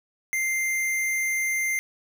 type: tone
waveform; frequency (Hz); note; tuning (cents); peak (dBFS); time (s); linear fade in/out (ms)
square; 2093; C7; 0; -24; 0.33-1.79; 0
effects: none